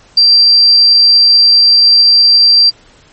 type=tone; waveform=sine; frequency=4711 Hz; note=D8; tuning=5 cents sharp; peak=-3 dBFS; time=0.17-2.7 s; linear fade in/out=5 ms; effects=pink hiss -44 dBFS RMS until 3.12 s + MP3 32 kbps